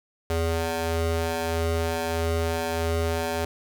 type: ring-modulated tone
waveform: 20% pulse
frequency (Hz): 164.81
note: E3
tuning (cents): 0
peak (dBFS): -16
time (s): 0.3-3.45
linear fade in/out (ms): 2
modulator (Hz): 248
effects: none